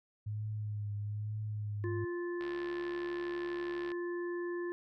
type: tone with vibrato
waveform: sine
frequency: 105 Hz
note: G#2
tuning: 19 cents sharp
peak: -35 dBFS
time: 0.26-2.05 s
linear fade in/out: 10 ms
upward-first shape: triangle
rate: 1.1 Hz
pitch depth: 40 cents each way
type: harmonic tone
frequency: 349.2 Hz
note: F4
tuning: in tune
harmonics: 1 / 3 / 5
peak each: -35 / -49 / -47 dBFS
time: 1.84-4.72 s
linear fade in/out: 0 ms
type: click train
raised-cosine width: 0.3 ms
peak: -31 dBFS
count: 110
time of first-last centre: 2.41-3.918 s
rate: 72.3 Hz
effects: none